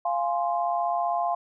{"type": "chord", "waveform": "sine", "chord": "F minor", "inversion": "none", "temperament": "equal with one note detuned", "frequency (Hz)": [695.2, 830.6, 1046.5], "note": ["F5", "Ab5", "C6"], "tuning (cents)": [-8, 0, 0], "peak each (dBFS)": [-25, -30, -30], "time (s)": [0.05, 1.35], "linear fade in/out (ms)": 5, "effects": []}